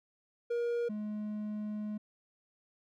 triangle tone pair in turn, 474.1 / 211.2 Hz, A#4 / G#3, +29 / +29 cents, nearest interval octave + major second, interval 1400 cents, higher first, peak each -28 / -33 dBFS, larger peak first, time 0.5-0.89 / 0.89-1.98 s, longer second, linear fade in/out 10 ms, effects none

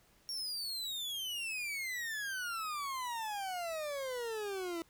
40% pulse exponential sweep, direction down, 5580 to 327.4 Hz, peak -36 dBFS, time 0.29-4.82 s, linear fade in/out 0 ms, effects pink hiss -67 dBFS RMS until 4.89 s

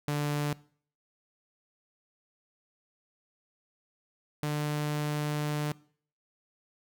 sawtooth tone pair in turn, 146.83 / 149.05 Hz, D3 / D3, 0 / +26 cents, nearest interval unison, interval 26 cents, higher second, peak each -24 / -25 dBFS, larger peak first, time 0.08-0.53 / 4.43-5.72 s, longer second, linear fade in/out 0 ms, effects noise-tail reverb RT60 0.5 s tail -21 dB re dry

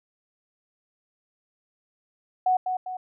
sine tone with echo, 740 Hz, F#5, in tune, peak -18 dBFS, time 2.46-2.57 s, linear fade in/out 5 ms, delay 200 ms, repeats 2, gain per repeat -6 dB, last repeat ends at 2.97 s, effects none

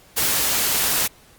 white noise, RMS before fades -20 dBFS, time 0.16-1.08 s, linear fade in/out 20 ms, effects pink hiss -51 dBFS RMS until 1.38 s + Opus 48 kbps

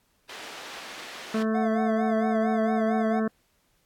white band-pass noise, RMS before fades -41 dBFS, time 0.29-1.43 s, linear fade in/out 5 ms, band 290 to 3300 Hz, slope 12 dB/octave
harmonic tone, 220 Hz, A3, in tune, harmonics 1 / 2 / 3 / 5 / 6 / 7 / 8, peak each -24 / -30 / -34 / -38 / -40 / -41 / -42 dBFS, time 1.34-3.28 s, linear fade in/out 5 ms
triangle tone with vibrato, 698.5 Hz, F5, in tune, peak -26 dBFS, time 1.54-3.2 s, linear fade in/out 10 ms, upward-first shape sine, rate 4.4 Hz, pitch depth 110 cents each way
effects pink hiss -68 dBFS RMS until 3.85 s + AAC 64 kbps

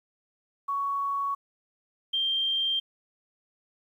sine tone pair in turn, 1117 / 3171 Hz, C#6 / G7, +13 / +19 cents, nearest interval octave + tritone, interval 1806 cents, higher second, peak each -26 / -24 dBFS, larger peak second, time 0.68-1.35 / 2.13-2.8 s, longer neither, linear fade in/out 10 ms, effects 10-bit

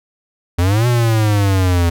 square exponential two-way sweep, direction up then down, 84 to 123.3 to 84 Hz, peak -12 dBFS, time 0.58-1.9 s, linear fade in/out 10 ms, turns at 0.87 s, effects none

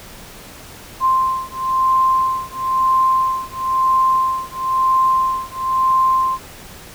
sine beating tone pair, 1046.5 / 1047.5 Hz, C6 / C6, 0 / +2 cents, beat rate 1 Hz, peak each -17 dBFS, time 1-6.39 s, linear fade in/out 50 ms, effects pink hiss -38 dBFS RMS until 6.94 s

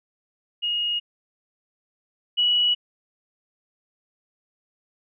sine tone pair in turn, 2871 / 2931 Hz, F7 / F#7, +47 / -17 cents, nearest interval unison, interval 36 cents, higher second, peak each -22 / -17 dBFS, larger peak second, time 0.62-1 / 2.37-2.75 s, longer neither, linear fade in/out 20 ms, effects none

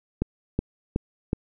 click train, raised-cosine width 3 ms, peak -10 dBFS, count 4, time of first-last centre 0.22-1.331 s, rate 2.7 Hz, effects none

